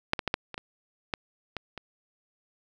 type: clicks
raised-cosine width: 0.3 ms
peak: -6 / -14 / -11 / -8 / -22 / -19 / -12 / -17 / -22 dBFS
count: 9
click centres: 0.134 / 0.192 / 0.277 / 0.341 / 0.543 / 0.579 / 1.138 / 1.567 / 1.777 s
effects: none